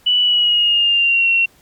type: tone with pitch glide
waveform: sine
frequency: 2960 to 2730 Hz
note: F#7 to F7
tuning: 0 to -40 cents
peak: -11 dBFS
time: 0.06-1.46 s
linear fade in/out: 10 ms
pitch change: -140 cents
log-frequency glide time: 0.21-1.28 s
effects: pink hiss -52 dBFS RMS until 1.61 s + MP3 96 kbps